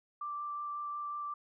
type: tone with vibrato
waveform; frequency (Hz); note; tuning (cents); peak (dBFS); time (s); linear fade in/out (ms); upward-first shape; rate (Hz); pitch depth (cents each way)
sine; 1174.7; D6; 0; -36; 0.21-1.34; 5; sine; 5.5; 8
effects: none